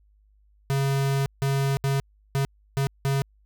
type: tone bursts at uneven times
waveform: square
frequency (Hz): 137.4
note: C#3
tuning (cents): -15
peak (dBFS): -22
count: 6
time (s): 0.7-1.26 / 1.42-1.77 / 1.84-2 / 2.35-2.45 / 2.77-2.87 / 3.05-3.22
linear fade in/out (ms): 0
effects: added 51 Hz sine -57 dBFS peak until 3.45 s